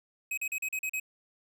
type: tone bursts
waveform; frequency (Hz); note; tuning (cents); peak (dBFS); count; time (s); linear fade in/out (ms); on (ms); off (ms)
square; 2537; D#7; +33; -31; 7; 0.31-0.999; 5; 65; 39
effects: none